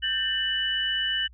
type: tone cluster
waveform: sine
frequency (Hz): 1568 / 1796 / 2967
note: G6 / A6 / F#7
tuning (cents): 0 / +35 / +4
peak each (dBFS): -33 / -31 / -25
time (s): 0.02-1.28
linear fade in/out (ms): 20
effects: added 60 Hz sine -48 dBFS peak until 1.33 s